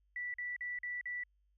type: tone bursts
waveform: sine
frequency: 1963 Hz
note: B6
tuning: 11 cents flat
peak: -37 dBFS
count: 5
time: 0.16-1.236 s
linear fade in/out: 2 ms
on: 180 ms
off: 44 ms
effects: added 50 Hz sine -70 dBFS peak until 1.57 s